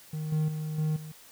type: tone with level steps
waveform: triangle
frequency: 154.9 Hz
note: D#3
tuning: 7 cents flat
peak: -29 / -22 / -29 / -23 / -37 dBFS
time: 0.13-1.12 s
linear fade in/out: 5 ms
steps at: 0.32 / 0.48 / 0.78 / 0.96 s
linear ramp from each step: 5 ms
effects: white hiss -53 dBFS RMS until 1.31 s